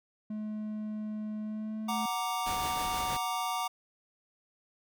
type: tone with pitch glide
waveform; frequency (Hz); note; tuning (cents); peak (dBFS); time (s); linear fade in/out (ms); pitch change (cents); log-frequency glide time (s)
triangle; 213.7 to 217.7; G#3 to A3; +50 to -18; -32; 0.3-2.06; 5; +32; 1.41-1.82
type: chord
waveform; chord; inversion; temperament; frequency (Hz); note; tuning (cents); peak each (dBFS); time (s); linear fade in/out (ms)
square; Gb augmented; none; equal; 740 / 932.3 / 1174.7; Gb5 / Bb5 / D6; 0 / 0 / 0; -36; 1.88-3.68; 10
type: noise with tremolo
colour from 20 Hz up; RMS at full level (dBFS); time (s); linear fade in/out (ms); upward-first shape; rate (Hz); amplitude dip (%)
pink; -38; 2.46-3.17; 5; sine; 6.3; 35
effects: none